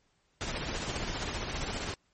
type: noise with tremolo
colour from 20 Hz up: pink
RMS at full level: -33 dBFS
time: 0.41-1.94 s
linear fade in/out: 0 ms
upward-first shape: triangle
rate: 15 Hz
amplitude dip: 45%
effects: pink hiss -72 dBFS RMS until 2.13 s + MP3 32 kbps